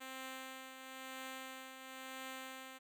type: tone with tremolo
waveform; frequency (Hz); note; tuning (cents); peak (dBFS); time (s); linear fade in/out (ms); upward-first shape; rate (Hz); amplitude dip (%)
5% pulse; 262.4; C4; +5; -33; 0-2.79; 20; triangle; 0.99; 55
effects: none